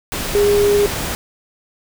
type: tone in noise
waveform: sine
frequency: 409.1 Hz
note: G#4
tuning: 26 cents flat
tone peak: -11 dBFS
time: 0.35-0.86 s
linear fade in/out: 0 ms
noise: pink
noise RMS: -23 dBFS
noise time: 0.12-1.15 s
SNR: +9 dB
effects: none